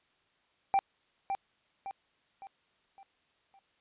triangle tone with echo, 784 Hz, G5, in tune, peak -21 dBFS, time 0.74-0.79 s, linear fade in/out 0 ms, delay 560 ms, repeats 5, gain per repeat -7 dB, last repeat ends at 3.59 s, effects white hiss -71 dBFS RMS until 3.8 s + resampled to 8000 Hz

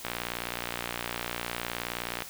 click train, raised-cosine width 0.3 ms, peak -15 dBFS, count 130, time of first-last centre 0.05-2.222 s, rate 59.4 Hz, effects white hiss -44 dBFS RMS until 2.29 s

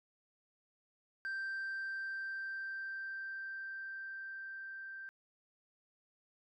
sine tone with level ramp, 1568 Hz, G6, in tune, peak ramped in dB -34 to -44 dBFS, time 1.25-5.09 s, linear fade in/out 0 ms, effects tanh soft clip ceiling -36 dBFS

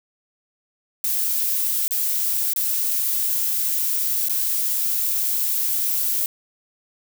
violet noise with dropouts, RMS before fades -22 dBFS, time 1.04-6.26 s, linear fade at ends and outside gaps 1 ms, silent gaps 1.88-1.909 / 2.535-2.561 / 4.285-4.295 s, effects none

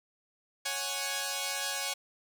5% pulse chord, C# suspended fourth, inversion none, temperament equal, 554.4 / 740 / 830.6 Hz, C#5 / F#5 / G#5, 0 / 0 / 0 cents, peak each -25 / -26 / -24 dBFS, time 0.65-1.94 s, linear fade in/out 10 ms, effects none

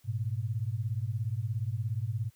sine beating tone pair, 103.83 / 120.83 Hz, G#2 / B2, 0 / -37 cents, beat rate 17 Hz, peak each -32 / -33 dBFS, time 0.04-2.31 s, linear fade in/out 50 ms, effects white hiss -67 dBFS RMS until 2.35 s

